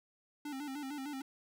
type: tone with vibrato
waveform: square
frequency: 280 Hz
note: C#4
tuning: 18 cents sharp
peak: -40 dBFS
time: 0.45-1.22 s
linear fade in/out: 5 ms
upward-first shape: square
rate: 6.6 Hz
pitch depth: 88 cents each way
effects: none

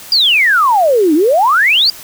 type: exponential two-way sweep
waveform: sine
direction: down then up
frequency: 4909 to 290 to 4909 Hz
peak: -7 dBFS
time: 0.12-1.9 s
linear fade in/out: 2 ms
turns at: 1.14 s
effects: white hiss -33 dBFS RMS until 2.03 s

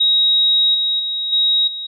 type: tone with level steps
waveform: sine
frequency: 3800 Hz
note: A#7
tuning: 33 cents sharp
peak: -11 / -15 / -19 / -12 / -24 dBFS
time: 0-1.87 s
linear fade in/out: 10 ms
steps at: 0.74 / 0.99 / 1.32 / 1.67 s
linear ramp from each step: 10 ms
effects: none

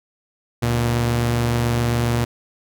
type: tone pair together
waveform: sawtooth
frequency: 73 / 118.82 Hz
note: D2 / A#2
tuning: -10 / +34 cents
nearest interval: minor sixth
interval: 844 cents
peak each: -23 / -14 dBFS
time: 0.62-2.25 s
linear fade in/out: 10 ms
effects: none

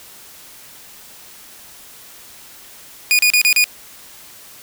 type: tone bursts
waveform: sawtooth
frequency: 2457 Hz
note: D#7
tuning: 22 cents flat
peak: -7 dBFS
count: 5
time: 3.11-3.641 s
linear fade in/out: 0 ms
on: 79 ms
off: 34 ms
effects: white hiss -41 dBFS RMS until 4.62 s

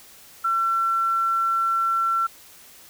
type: tone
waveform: sine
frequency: 1350 Hz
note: E6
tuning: 41 cents sharp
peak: -19 dBFS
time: 0.44-2.27 s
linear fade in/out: 10 ms
effects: white hiss -48 dBFS RMS until 2.89 s

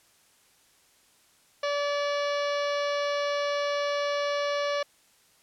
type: harmonic tone with a mistuned harmonic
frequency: 576 Hz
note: D5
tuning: 34 cents flat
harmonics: 1 / 2 / 3 / 4 / 5 / 6 / 7 / 8 / 9 / 10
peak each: -27 / -33 / -37 / -39 / -41 / -43 / -44 / -45 / -46 / -47 dBFS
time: 1.63-4.83 s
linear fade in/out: 5 ms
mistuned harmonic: 8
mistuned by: -74 cents
effects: white hiss -62 dBFS RMS until 5.42 s + low-pass 11000 Hz 12 dB/octave

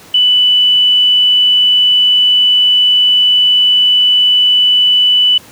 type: tone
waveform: sine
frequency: 2980 Hz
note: F#7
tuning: 12 cents sharp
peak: -6 dBFS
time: 0.14-5.38 s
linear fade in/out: 5 ms
effects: pink hiss -38 dBFS RMS until 5.51 s + high-pass 100 Hz 12 dB/octave

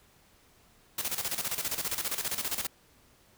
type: noise with tremolo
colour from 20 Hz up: white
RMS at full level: -31 dBFS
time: 0.98-2.67 s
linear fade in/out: 5 ms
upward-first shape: square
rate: 15 Hz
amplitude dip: 70%
effects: pink hiss -62 dBFS RMS until 3.37 s

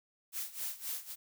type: noise with tremolo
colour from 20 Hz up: blue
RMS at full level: -37 dBFS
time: 0.32-1.16 s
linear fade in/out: 50 ms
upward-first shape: sine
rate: 3.8 Hz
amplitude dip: 85%
effects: none

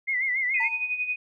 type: tone with vibrato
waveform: sine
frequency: 2062 Hz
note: C7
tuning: 26 cents flat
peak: -23 dBFS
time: 0.07-0.69 s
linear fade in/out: 20 ms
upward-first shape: sine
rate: 7 Hz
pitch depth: 88 cents each way
type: tone with tremolo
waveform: sine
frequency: 2489 Hz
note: D#7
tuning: in tune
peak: -23 dBFS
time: 0.54-1.16 s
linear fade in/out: 5 ms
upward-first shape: sine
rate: 11 Hz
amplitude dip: 65%
type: tone with exponential decay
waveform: triangle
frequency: 907 Hz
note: A#5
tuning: 48 cents flat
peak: -26 dBFS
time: 0.6-0.97 s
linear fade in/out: 5 ms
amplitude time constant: 80 ms
effects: none

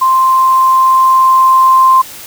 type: tone with level ramp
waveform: sine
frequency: 1046.5 Hz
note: C6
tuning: in tune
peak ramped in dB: -6 to -3 dBFS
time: 0.01-2.02 s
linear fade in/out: 10 ms
effects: white hiss -30 dBFS RMS until 2.26 s

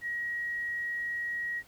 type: tone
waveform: sine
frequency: 1900 Hz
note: A#6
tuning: 33 cents sharp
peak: -31 dBFS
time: 0.01-1.63 s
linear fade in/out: 50 ms
effects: pink hiss -59 dBFS RMS until 1.67 s

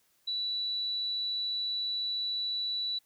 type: tone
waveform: sine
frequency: 3947 Hz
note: B7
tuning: 2 cents flat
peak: -30 dBFS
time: 0.27-2.99 s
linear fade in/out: 10 ms
effects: white hiss -70 dBFS RMS until 3.05 s

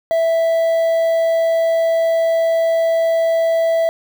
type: tone with quantisation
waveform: triangle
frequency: 659 Hz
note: E5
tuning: 1 cent flat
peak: -11 dBFS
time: 0.11-3.89 s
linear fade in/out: 0 ms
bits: 6
effects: none

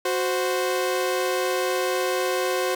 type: tone pair together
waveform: sawtooth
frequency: 368 / 520 Hz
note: F#4 / C5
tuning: -9 / -11 cents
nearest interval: tritone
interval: 598 cents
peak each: -21 dBFS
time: 0.05-2.75 s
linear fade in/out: 5 ms
effects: none

